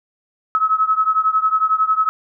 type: beating tone pair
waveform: sine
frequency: 1284 / 1295 Hz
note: E6 / E6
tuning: -46 / -31 cents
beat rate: 11 Hz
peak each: -16 / -18 dBFS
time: 0.55-2.09 s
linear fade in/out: 0 ms
effects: none